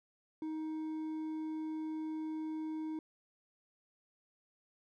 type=tone with hard clipping; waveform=triangle; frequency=313.7 Hz; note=D#4; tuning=14 cents sharp; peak=-38 dBFS; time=0.42-2.99 s; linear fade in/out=2 ms; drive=7 dB; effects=none